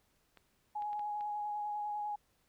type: clicks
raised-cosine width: 0.3 ms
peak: -39 dBFS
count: 5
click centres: 0.373 / 0.822 / 0.931 / 0.994 / 1.209 s
type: tone with vibrato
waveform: sine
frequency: 834 Hz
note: G#5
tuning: 7 cents sharp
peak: -35 dBFS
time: 0.75-2.16 s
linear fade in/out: 10 ms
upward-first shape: square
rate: 10 Hz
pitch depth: 12 cents each way
effects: pink hiss -74 dBFS RMS until 2.48 s